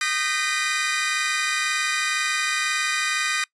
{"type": "tone cluster", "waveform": "sawtooth", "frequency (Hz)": [1229, 1544, 1870, 2007, 2436], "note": ["D#6", "G6", "A#6", "B6", "D#7"], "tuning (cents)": [-22, -27, 5, 27, -37], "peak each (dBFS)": -25, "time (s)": [0.01, 3.44], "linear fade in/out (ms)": 2, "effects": ["noise-tail reverb RT60 0.1 s tail -23 dB re dry", "resampled to 22050 Hz"]}